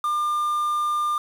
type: tone with quantisation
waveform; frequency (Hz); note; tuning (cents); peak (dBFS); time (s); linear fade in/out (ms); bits
triangle; 1200; D6; +37; -19; 0.04-1.18; 2; 7
effects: none